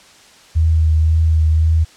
sine tone with vibrato, 79.6 Hz, D#2, 40 cents sharp, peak -10 dBFS, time 0.55-1.85 s, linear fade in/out 20 ms, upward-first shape triangle, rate 1.9 Hz, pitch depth 25 cents each way, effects white hiss -45 dBFS RMS until 1.96 s + low-pass 7000 Hz 12 dB/octave

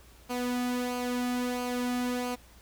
sawtooth tone with flanger, 246.9 Hz, B3, in tune, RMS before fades -31 dBFS, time 0.29-2.36 s, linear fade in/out 20 ms, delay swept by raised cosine 0.54 to 1.94 ms, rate 1.5 Hz, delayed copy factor -0.55, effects added 58 Hz sine -56 dBFS peak until 2.61 s + pink hiss -57 dBFS RMS until 2.61 s

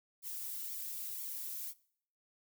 violet noise with flanger, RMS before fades -42 dBFS, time 0.22-1.74 s, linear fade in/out 50 ms, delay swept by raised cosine 0.88 to 2.98 ms, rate 2 Hz, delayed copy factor +0.95, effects noise-tail reverb RT60 0.6 s tail -21 dB re dry

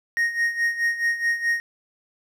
triangle tone with tremolo, 1864.7 Hz, A#6, in tune, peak -16 dBFS, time 0.17-1.6 s, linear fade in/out 0 ms, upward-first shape sine, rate 4.7 Hz, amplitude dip 75%, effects none

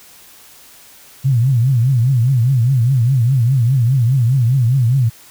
sine tone with vibrato, 125.2 Hz, B2, 24 cents sharp, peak -10 dBFS, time 1.24-5.1 s, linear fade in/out 20 ms, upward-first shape triangle, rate 4.9 Hz, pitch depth 210 cents each way, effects white hiss -43 dBFS RMS until 5.3 s

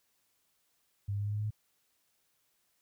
sine tone with pitch steps, 100.4 / 101.45 / 102.51 / 103.58 / 104.66 / 105.76 / 106.86 Hz, G2 / G#2 / G#2 / G#2 / G#2 / G#2 / G#2, +42 / -40 / -22 / -4 / +14 / +32 / +50 cents, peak -31 dBFS, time 1.08-1.507 s, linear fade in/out 10 ms, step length 61 ms, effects white hiss -75 dBFS RMS until 2.81 s

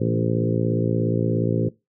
harmonic tone with a mistuned harmonic, 57 Hz, A#1, 38 cents flat, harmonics 2 / 3 / 4 / 5 / 6 / 7 / 8 / 9, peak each -24 / -26 / -27 / -28 / -29 / -29 / -30 / -31 dBFS, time 0-1.69 s, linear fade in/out 10 ms, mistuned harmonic 3, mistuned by -34 cents, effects noise-tail reverb RT60 0.2 s tail -18 dB re dry

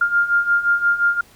sine beating tone pair, 1400 / 1405.7 Hz, F6 / F6, +4 / +11 cents, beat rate 5.7 Hz, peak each -20 / -16 dBFS, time 0.01-1.21 s, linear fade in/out 5 ms, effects pink hiss -50 dBFS RMS until 1.35 s

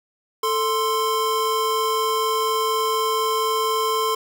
square tone pair together, 442.2 / 1046.5 Hz, A4 / C6, +9 / 0 cents, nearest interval octave + minor third, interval 1491 cents, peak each -24 / -22 dBFS, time 0.43-4.15 s, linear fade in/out 5 ms, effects none

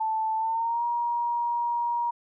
sine tone with pitch glide, 880 to 948.6 Hz, A5 to A#5, 0 to +30 cents, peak -24 dBFS, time 0-2.11 s, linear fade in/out 10 ms, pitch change +130 cents, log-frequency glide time 0.36-0.84 s, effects none

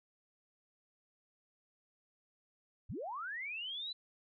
sine linear sweep, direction up, 50.7 to 4045 Hz, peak -39 dBFS, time 2.89-3.93 s, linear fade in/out 10 ms, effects none

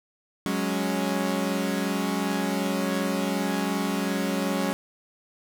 sawtooth chord, F# suspended second, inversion none, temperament equal, 185 / 207.7 / 277.2 Hz, F#3 / G#3 / C#4, 0 / 0 / 0 cents, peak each -25 dBFS, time 0.46-4.73 s, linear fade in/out 0 ms, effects none

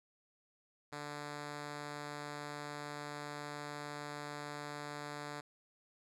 5% pulse tone, 146.83 Hz, D3, in tune, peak -31 dBFS, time 0.92-5.41 s, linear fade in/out 10 ms, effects low-pass 9000 Hz 12 dB/octave

